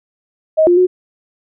sine tone with pitch steps, 630 / 351.6 / 365.1 Hz, D#5 / F4 / F#4, +21 / +12 / -23 cents, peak -7 dBFS, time 0.57-0.87 s, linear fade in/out 20 ms, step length 100 ms, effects none

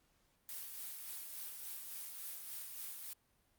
blue noise with tremolo, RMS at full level -45 dBFS, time 0.49-3.13 s, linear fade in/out 0 ms, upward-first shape sine, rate 3.5 Hz, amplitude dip 35%, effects pink hiss -75 dBFS RMS until 3.58 s + Opus 48 kbps

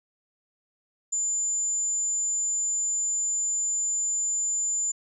sine tone, 7100 Hz, A8, 15 cents sharp, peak -24 dBFS, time 1.12-4.92 s, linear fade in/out 10 ms, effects none

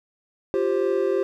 triangle chord, F suspended second, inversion none, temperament equal with one note detuned, 349.2 / 392 / 527.5 Hz, F4 / G4 / C5, 0 / 0 / +14 cents, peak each -24 / -20 / -24 dBFS, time 0.54-1.23 s, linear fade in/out 0 ms, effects none

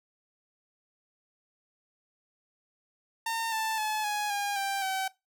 sawtooth tone with pitch steps, 910 / 884.1 / 858.9 / 834.5 / 810.7 / 787.6 / 765.2 Hz, A#5 / A5 / A5 / G#5 / G#5 / G5 / G5, -42 / +8 / -42 / +8 / -42 / +8 / -42 cents, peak -25 dBFS, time 3.26-5.08 s, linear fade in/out 5 ms, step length 260 ms, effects noise-tail reverb RT60 0.2 s tail -19 dB re dry

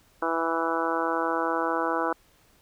harmonic tone, 164.81 Hz, E3, in tune, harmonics 2 / 3 / 4 / 5 / 6 / 7 / 8 / 9, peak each -31 / -31 / -33 / -33 / -31 / -34 / -32 / -34 dBFS, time 0.22-2.13 s, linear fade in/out 5 ms, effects pink hiss -61 dBFS RMS until 2.61 s

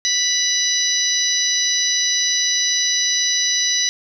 harmonic tone with a mistuned harmonic, 987.8 Hz, B5, in tune, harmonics 2 / 3 / 4 / 5 / 6, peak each -25 / -28 / -20 / -25 / -20 dBFS, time 0.05-3.89 s, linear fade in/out 0 ms, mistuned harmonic 3, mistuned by -21 cents, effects 8-bit

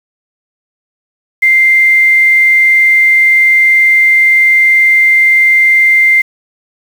sine tone with quantisation, 2093 Hz, C7, in tune, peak -4 dBFS, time 1.42-6.22 s, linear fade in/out 10 ms, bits 5, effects none

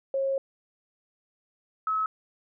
sine tone pair in turn, 542 / 1289.1 Hz, C#5 / E6, -39 / -39 cents, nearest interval octave + minor third, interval 1500 cents, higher second, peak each -24 dBFS, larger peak neither, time 0.14-0.38 / 1.87-2.06 s, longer first, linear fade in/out 2 ms, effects none

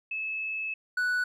sine / triangle tone pair in turn, 2601 / 1480.2 Hz, E7 / F#6, -24 / 0 cents, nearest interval minor seventh, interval 976 cents, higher first, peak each -30 / -23 dBFS, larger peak second, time 0.11-0.74 / 0.97-1.24 s, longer first, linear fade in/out 5 ms, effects none

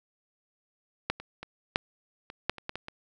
clicks, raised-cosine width 0.3 ms, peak -10 / -25 / -23 / -7 / -25 / -9 / -26 / -17 / -19 / -23 dBFS, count 10, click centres 1.1 / 1.2 / 1.43 / 1.759 / 2.301 / 2.496 / 2.583 / 2.694 / 2.756 / 2.884 s, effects none

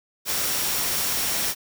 sine tone in noise, 5588 Hz, F8, in tune, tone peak -34 dBFS, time 0.25-1.55 s, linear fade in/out 50 ms, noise white, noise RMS -25 dBFS, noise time 0.25-1.55 s, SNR -12 dB, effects none

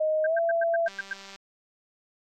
sine tone with pitch glide, 622.3 to 670.8 Hz, D#5 to E5, 0 to +30 cents, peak -22 dBFS, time 0-0.88 s, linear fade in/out 10 ms, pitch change +130 cents, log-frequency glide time 0.25-0.36 s
sine tone bursts, 1578 Hz, G6, 11 cents sharp, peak -27 dBFS, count 8, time 0.24-1.134 s, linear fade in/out 5 ms, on 26 ms, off 98 ms
click train, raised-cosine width 0.2 ms, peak -28 dBFS, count 95, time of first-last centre 0.88-1.36 s, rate 196 Hz
effects AAC 48 kbps

